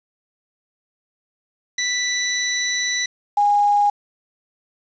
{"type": "tone pair in turn", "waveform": ["15% pulse", "sine"], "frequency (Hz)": [1975.5, 820.8], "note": ["B6", "G#5"], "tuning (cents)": [0, -21], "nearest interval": "octave + minor third", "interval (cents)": 1521, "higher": "first", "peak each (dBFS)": -13, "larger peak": "neither", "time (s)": [[1.78, 3.06], [3.37, 3.9]], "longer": "first", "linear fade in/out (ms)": 5, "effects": ["resampled to 16000 Hz", "7-bit"]}